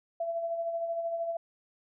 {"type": "tone with tremolo", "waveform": "sine", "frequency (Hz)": 671, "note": "E5", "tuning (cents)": 31, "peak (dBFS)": -28, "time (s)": [0.2, 1.37], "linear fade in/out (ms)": 5, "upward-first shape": "sine", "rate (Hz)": 13, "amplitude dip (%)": 45, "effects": []}